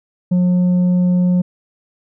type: tone with tanh clipping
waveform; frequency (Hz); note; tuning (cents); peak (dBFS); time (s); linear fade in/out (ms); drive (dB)
sine; 179.7; F3; +50; -12; 0.31-1.42; 10; 4
effects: none